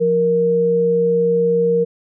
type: tone pair together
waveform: sine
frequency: 175.41 / 468.3 Hz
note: F3 / A#4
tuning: +8 / +8 cents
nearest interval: octave + perfect fourth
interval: 1700 cents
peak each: -22 / -13 dBFS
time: 0-1.85 s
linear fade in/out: 20 ms
effects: none